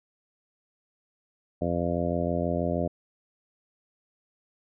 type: harmonic tone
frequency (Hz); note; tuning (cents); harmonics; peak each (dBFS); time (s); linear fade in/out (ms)
86.3; F2; -20; 1 / 2 / 3 / 4 / 5 / 6 / 7 / 8; -33 / -31 / -32 / -35 / -36 / -34 / -31 / -36; 1.61-2.88; 10
effects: none